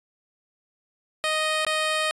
10% pulse tone with dropouts, 622.3 Hz, D#5, in tune, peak -14 dBFS, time 1.24-2.11 s, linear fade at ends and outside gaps 0 ms, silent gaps 1.649-1.666 s, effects resampled to 22050 Hz

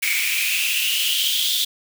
white noise with high-pass filter sweep, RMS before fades -21 dBFS, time 0.02-1.65 s, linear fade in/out 10 ms, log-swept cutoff 2200 to 3500 Hz, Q 7.9, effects none

